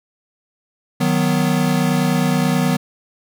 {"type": "chord", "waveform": "square", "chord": "B major", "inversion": "first", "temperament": "equal", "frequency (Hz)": [155.56, 185, 246.9], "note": ["D#3", "F#3", "B3"], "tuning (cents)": [0, 0, 0], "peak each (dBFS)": -20, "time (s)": [1, 2.77], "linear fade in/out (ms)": 10, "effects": []}